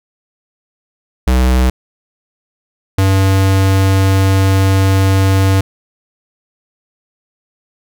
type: tone pair in turn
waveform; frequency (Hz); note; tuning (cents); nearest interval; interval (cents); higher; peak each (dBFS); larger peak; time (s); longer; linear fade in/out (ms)
square; 63.4 / 96.34; B1 / G2; +46 / -30; perfect fifth; 724; second; -9; neither; 1.27-1.7 / 2.98-5.61; second; 5
effects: none